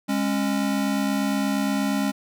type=tone pair together; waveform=square; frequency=204.5 / 273 Hz; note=G#3 / C#4; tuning=-26 / -26 cents; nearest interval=perfect fourth; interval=500 cents; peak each=-25 dBFS; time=0.08-2.12 s; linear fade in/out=20 ms; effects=none